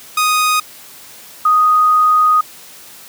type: tone pair in turn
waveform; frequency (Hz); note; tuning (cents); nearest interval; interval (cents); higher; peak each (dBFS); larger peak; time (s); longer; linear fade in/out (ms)
sawtooth / sine; 1244.5 / 1244.5; D#6 / D#6; 0 / 0; unison; 0; neither; -8; neither; 0.17-0.6 / 1.45-2.41; second; 5
effects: white hiss -38 dBFS RMS until 3.08 s + high-pass 100 Hz 12 dB/octave